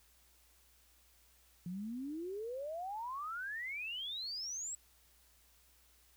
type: exponential sweep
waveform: sine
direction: up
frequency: 170 to 7902 Hz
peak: -39 dBFS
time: 1.66-4.75 s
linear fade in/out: 2 ms
effects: added 60 Hz sine -70 dBFS peak until 6.16 s + white hiss -68 dBFS RMS until 6.16 s